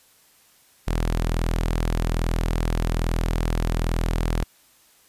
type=tone; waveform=sawtooth; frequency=41.2 Hz; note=E1; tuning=in tune; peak=-17 dBFS; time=0.87-4.44 s; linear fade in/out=10 ms; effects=white hiss -57 dBFS RMS until 5.08 s + resampled to 32000 Hz